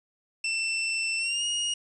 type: tone with pitch glide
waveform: sawtooth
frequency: 2677 to 2869 Hz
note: E7 to F7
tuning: +26 to +46 cents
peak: -23 dBFS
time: 0.44-1.74 s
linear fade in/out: 5 ms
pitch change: +120 cents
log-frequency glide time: 1.18-1.44 s
effects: resampled to 22050 Hz + 9-bit